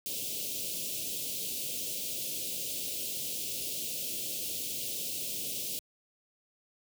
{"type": "band-stop noise", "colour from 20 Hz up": "white", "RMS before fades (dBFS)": -36, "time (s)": [0.06, 5.79], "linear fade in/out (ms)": 0, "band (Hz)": [610, 2600], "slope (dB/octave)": 48, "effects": ["high-pass 100 Hz 12 dB/octave"]}